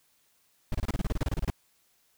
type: noise bursts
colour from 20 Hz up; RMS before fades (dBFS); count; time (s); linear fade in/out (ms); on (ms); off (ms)
brown; -27; 15; 0.72-1.502; 2; 26; 28
effects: white hiss -68 dBFS RMS until 2.17 s

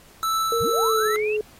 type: tone with tremolo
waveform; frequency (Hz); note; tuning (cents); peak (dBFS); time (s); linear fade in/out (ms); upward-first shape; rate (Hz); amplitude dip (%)
square; 1318.5; E6; 0; -21; 0.23-1.16; 0; sine; 1.9; 30
type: tone with pitch glide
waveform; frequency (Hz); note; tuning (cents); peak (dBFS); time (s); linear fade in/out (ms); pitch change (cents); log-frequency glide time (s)
sine; 463.8 to 425.3; A#4 to G#4; -9 to +41; -21; 0.52-1.41; 2; -150; 0.75-1.09
type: linear sweep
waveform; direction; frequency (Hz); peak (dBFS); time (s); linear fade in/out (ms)
sine; up; 52.9 to 2794; -28; 0.6-1.37; 10
effects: pink hiss -51 dBFS RMS until 1.59 s + AAC 48 kbps

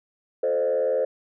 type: tone with frequency modulation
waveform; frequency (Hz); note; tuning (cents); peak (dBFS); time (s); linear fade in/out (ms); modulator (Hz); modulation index
sine; 522; C5; -4; -19; 0.43-1.05; 5; 79.9; 1
effects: tanh soft clip ceiling -16 dBFS

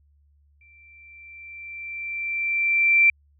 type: tone with exponential growth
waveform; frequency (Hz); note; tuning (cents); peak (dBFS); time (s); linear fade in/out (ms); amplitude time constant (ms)
sine; 2349; D7; 0; -12; 0.61-3.1; 2; 540
effects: added 72 Hz sine -57 dBFS peak until 3.39 s

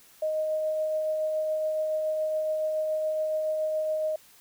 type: tone with tremolo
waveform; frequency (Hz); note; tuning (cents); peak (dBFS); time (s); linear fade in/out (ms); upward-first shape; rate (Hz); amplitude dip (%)
sine; 622.3; D#5; 0; -24; 0.22-4.16; 5; triangle; 7.1; 25
effects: white hiss -56 dBFS RMS until 4.4 s

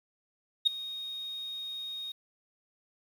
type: tone with ADSR envelope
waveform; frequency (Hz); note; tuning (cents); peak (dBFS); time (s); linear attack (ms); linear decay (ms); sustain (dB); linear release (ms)
sine; 3729; A#7; 0; -16; 0.65-2.12; 21; 6; -20; 6
effects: tanh soft clip ceiling -16 dBFS + 9-bit

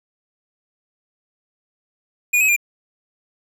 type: tone with pitch steps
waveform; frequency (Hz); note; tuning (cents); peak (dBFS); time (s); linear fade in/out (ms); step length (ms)
square; 2447 / 2553 / 2398; D#7 / D#7 / D7; -29 / +44 / +36; -14; 2.33-2.564; 10; 78
effects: none

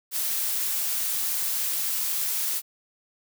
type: noise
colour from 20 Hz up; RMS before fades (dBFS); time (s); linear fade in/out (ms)
blue; -27; 0.11-2.62; 50
effects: none

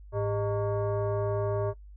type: tone with frequency modulation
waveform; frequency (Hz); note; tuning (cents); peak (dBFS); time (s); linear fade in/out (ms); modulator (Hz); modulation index
sine; 106.1; G#2; +38; -26; 0.12-1.74; 50; 509; 1.3
effects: noise-tail reverb RT60 0.1 s tail -20 dB re dry + added 50 Hz sine -45 dBFS peak until 1.96 s

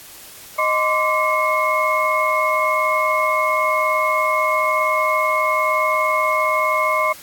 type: tone cluster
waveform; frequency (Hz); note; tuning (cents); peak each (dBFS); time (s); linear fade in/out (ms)
sine; 621 / 1038 / 1159 / 2167; D#5 / C6 / D6 / C#7; -3 / -14 / -23 / -40; -21; 0.58-7.13; 10
effects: white hiss -40 dBFS RMS until 7.22 s + AAC 64 kbps

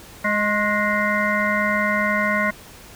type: harmonic tone with a mistuned harmonic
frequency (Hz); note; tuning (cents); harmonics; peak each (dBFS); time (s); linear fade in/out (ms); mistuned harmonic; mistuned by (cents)
208; G#3; +3; 1 / 3 / 5 / 7 / 9 / 10; -25 / -25 / -25 / -25 / -25 / -25; 0.24-2.51; 10; 5; +45
effects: pink hiss -43 dBFS RMS until 2.95 s

